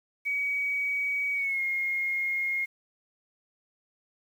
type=tone with pitch glide; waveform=sine; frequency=2263 to 2143 Hz; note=C#7 to C7; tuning=+35 to +41 cents; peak=-26 dBFS; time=0.25-2.66 s; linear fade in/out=20 ms; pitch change=-94 cents; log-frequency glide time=1.34-1.61 s; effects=9-bit